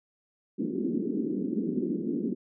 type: band-pass noise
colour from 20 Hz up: pink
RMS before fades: -30 dBFS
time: 0.58-2.35 s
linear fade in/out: 20 ms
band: 190 to 380 Hz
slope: 48 dB/octave
effects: none